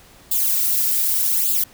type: noise with flanger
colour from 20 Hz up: violet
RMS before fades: -19 dBFS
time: 0.31-1.64 s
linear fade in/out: 5 ms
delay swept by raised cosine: 0.25 to 3.55 ms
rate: 0.84 Hz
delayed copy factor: +1
effects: pink hiss -48 dBFS RMS until 1.73 s